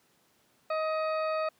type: harmonic tone with a mistuned harmonic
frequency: 629 Hz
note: D#5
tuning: 19 cents sharp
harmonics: 1 / 2 / 3 / 4 / 6 / 7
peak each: -29 / -33 / -45 / -42 / -52 / -49 dBFS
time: 0.7-1.49 s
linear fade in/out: 5 ms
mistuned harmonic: 7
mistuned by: +41 cents
effects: pink hiss -67 dBFS RMS until 1.59 s + high-pass 150 Hz 12 dB/octave